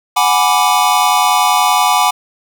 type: chord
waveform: square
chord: G# half-diminished seventh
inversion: third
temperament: equal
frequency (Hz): 740 / 830.6 / 987.8 / 1174.7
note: F#5 / G#5 / B5 / D6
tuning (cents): 0 / 0 / 0 / 0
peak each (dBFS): -16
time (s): 0.16-2.11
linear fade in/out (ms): 10
effects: none